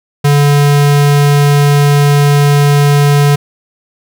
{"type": "tone", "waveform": "square", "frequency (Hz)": 144.1, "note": "D3", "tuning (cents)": -33, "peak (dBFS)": -6, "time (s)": [0.24, 3.36], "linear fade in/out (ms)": 10, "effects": []}